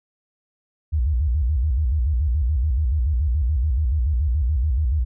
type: tone with vibrato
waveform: sine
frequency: 68 Hz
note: C#2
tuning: 33 cents flat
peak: -17 dBFS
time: 0.92-5.05 s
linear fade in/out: 20 ms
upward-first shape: square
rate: 7 Hz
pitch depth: 220 cents each way
effects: none